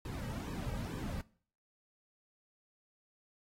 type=noise with flanger; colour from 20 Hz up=brown; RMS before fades=-40 dBFS; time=0.05-1.21 s; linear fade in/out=2 ms; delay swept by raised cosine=1.4 to 2.9 ms; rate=2.2 Hz; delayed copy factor=-0.9; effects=noise-tail reverb RT60 0.5 s tail -21 dB re dry + AAC 48 kbps